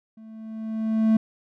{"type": "tone with level ramp", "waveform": "triangle", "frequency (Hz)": 220.7, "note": "A3", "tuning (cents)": 5, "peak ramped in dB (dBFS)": [-41, -12], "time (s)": [0.17, 1.17], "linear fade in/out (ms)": 5, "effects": []}